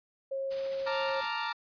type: tone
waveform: sine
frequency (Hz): 541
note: C#5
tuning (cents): -42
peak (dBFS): -31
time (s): 0.31-1.21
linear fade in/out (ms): 10
type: noise with tremolo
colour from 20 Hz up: white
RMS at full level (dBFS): -43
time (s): 0.5-1.29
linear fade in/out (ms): 20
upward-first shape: triangle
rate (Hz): 14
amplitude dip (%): 40
type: chord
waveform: sawtooth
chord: Bb major seventh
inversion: third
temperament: equal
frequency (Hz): 880 / 932.3 / 1174.7 / 1396.9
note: A5 / Bb5 / D6 / F6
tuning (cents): 0 / 0 / 0 / 0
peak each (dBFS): -34 / -31 / -35 / -34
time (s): 0.86-1.53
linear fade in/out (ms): 10
effects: resampled to 11025 Hz